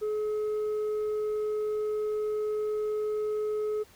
sine tone with tanh clipping, 425.6 Hz, G#4, 42 cents sharp, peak -28 dBFS, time 0.01-3.84 s, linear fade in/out 20 ms, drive 3 dB, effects pink hiss -57 dBFS RMS until 3.95 s

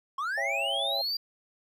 triangle linear sweep, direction up, 1046.5 to 4779 Hz, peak -27 dBFS, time 0.18-1.17 s, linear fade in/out 5 ms
sine chord, C# diminished, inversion none, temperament just, 554.4 / 665.2 / 798.3 Hz, C#5 / E5 / G5, 0 / +16 / +31 cents, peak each -35 dBFS, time 0.37-1.02 s, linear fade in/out 10 ms
effects none

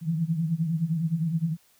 sine tone cluster, 149.9 / 163.2 / 172.9 Hz, D3 / E3 / F3, +36 / -17 / -17 cents, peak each -33 / -25 / -31 dBFS, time 0.01-1.57 s, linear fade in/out 50 ms, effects white hiss -62 dBFS RMS until 1.79 s

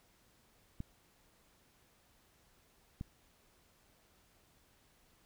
clicks, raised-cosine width 5 ms, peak -28 dBFS, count 2, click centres 0.804 / 3.011 s, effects pink hiss -69 dBFS RMS until 5.25 s

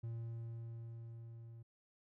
triangle tone with level ramp, 115.4 Hz, A#2, 17 cents flat, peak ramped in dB -38 to -49 dBFS, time 0.03-1.63 s, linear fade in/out 10 ms, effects none

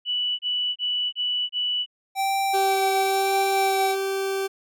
sine tone bursts, 2960 Hz, F#7, in tune, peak -22 dBFS, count 5, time 0.05-1.862 s, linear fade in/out 50 ms, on 340 ms, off 28 ms
square tone with vibrato, 776 Hz, G5, 18 cents flat, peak -22 dBFS, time 2.15-3.96 s, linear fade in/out 50 ms, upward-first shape sine, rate 1 Hz, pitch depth 15 cents each way
40% pulse tone, 388.6 Hz, G4, 15 cents flat, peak -23 dBFS, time 2.53-4.48 s, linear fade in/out 20 ms
effects none

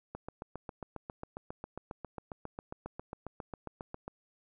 click train, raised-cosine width 1 ms, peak -26 dBFS, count 30, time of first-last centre 0.15-4.08 s, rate 7.38 Hz, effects none

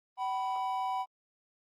triangle tone pair together, 761.6 / 987.8 Hz, F#5 / B5, +50 / 0 cents, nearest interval perfect fourth, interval 450 cents, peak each -31 / -32 dBFS, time 0.17-1.06 s, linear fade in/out 50 ms, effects Opus 32 kbps

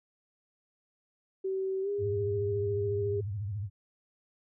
sine tone with pitch glide, 382.6 to 405.4 Hz, G4 to G#4, -42 to -42 cents, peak -29 dBFS, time 1.44-3.21 s, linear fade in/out 10 ms, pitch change +100 cents, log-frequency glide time 1.82-1.89 s
sine tone with vibrato, 102 Hz, G#2, 31 cents flat, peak -32 dBFS, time 1.98-3.7 s, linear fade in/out 50 ms, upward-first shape sine, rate 14 Hz, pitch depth 140 cents each way
effects none

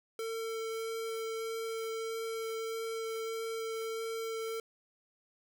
square tone with vibrato, 450.1 Hz, A4, 39 cents sharp, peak -36 dBFS, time 0.19-4.6 s, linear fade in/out 2 ms, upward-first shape sine, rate 1.6 Hz, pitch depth 8 cents each way, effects none

